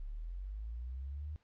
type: linear sweep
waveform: sine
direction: up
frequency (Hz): 33.17 to 77.78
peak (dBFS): -39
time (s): 0-1.36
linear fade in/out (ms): 0
effects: pink hiss -75 dBFS RMS until 1.43 s + low-pass 4000 Hz 12 dB/octave